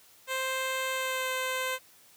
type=tone with pitch glide; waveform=10% pulse; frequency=523.3 to 516.7 Hz; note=C5 to C5; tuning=0 to -22 cents; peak=-21 dBFS; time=0.27-1.79 s; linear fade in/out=50 ms; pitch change=-22 cents; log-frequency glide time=0.92-1.3 s; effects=white hiss -58 dBFS RMS until 2.16 s + high-pass 60 Hz 12 dB/octave